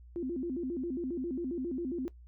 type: tone with vibrato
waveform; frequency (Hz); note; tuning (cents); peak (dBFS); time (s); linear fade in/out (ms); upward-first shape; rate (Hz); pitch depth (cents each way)
sine; 298.7; D4; +29; -32; 0.16-2.08; 0; square; 7.4; 250
effects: noise-tail reverb RT60 0.1 s tail -18 dB re dry + added 60 Hz sine -50 dBFS peak until 2.27 s